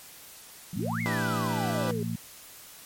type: exponential two-way sweep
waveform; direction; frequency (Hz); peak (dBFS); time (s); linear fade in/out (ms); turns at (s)
sine; up then down; 154.3 to 2234 to 398.6; -32; 0.73-2.03; 2; 1.01
type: harmonic tone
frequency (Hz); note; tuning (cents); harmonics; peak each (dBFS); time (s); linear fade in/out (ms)
56.8; A#1; -44; 2 / 3 / 4; -33 / -33 / -33; 0.76-2.16; 5
type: chord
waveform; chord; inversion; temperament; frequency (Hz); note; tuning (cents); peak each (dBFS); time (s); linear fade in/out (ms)
15% pulse; E minor seventh; third; equal; 293.7 / 329.6 / 392 / 493.9; D4 / E4 / G4 / B4; 0 / 0 / 0 / 0; -30; 1.06-1.91; 0
effects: white hiss -48 dBFS RMS until 2.85 s + MP3 64 kbps